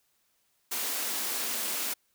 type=high-pass noise; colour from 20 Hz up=white; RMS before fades=-32 dBFS; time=0.71-1.94 s; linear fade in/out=10 ms; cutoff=200 Hz; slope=96 dB/octave; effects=white hiss -72 dBFS RMS until 2.14 s